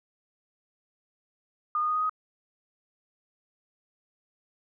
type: tone with pitch steps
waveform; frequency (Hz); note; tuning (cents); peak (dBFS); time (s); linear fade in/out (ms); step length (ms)
sine; 1219 / 1228.2 / 1237.4 / 1246.8 / 1256.2; D#6 / D#6 / D#6 / D#6 / D#6; -36 / -23 / -10 / +3 / +16; -24; 1.75-2.095; 2; 69
effects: none